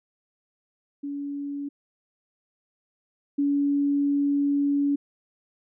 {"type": "tone pair in turn", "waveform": "sine", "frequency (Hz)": [284.1, 284.1], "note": ["C#4", "C#4"], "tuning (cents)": [43, 43], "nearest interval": "unison", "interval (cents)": 0, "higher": "neither", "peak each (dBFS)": [-29, -20], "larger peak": "second", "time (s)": [[1.03, 1.69], [3.38, 4.96]], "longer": "second", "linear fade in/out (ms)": 10, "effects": []}